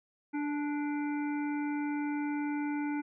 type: harmonic tone with a mistuned harmonic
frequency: 293.7 Hz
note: D4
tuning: in tune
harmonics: 1 / 3 / 5 / 7 / 8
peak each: -31 / -41 / -45 / -48 / -49 dBFS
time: 0.33-3.02 s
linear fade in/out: 20 ms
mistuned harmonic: 3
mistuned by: -23 cents
effects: none